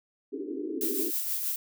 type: band-pass noise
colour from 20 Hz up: white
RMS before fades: -34 dBFS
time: 0.32-1.11 s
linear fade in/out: 20 ms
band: 260 to 430 Hz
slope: 96 dB/octave
type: noise with tremolo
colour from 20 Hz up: violet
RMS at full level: -29 dBFS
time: 0.81-1.56 s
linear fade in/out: 2 ms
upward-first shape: triangle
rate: 6.3 Hz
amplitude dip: 45%
effects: none